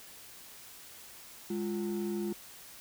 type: ring-modulated tone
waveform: triangle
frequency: 277.2 Hz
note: C#4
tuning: in tune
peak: -26 dBFS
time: 1.5-2.33 s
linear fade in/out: 5 ms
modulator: 71.4 Hz
effects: tanh soft clip ceiling -23 dBFS + white hiss -51 dBFS RMS until 2.8 s